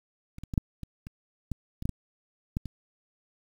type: clicks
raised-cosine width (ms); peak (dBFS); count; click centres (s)
5; -30 / -27 / -21 / -10 / -25 / -29 / -19 / -24 / -15 / -19 / -16 / -24; 12; 0.384 / 0.436 / 0.538 / 0.578 / 0.833 / 1.069 / 1.517 / 1.824 / 1.855 / 1.893 / 2.569 / 2.657
effects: 8-bit